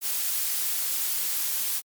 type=noise; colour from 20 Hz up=blue; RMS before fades=-27 dBFS; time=0.01-1.82 s; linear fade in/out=50 ms; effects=MP3 96 kbps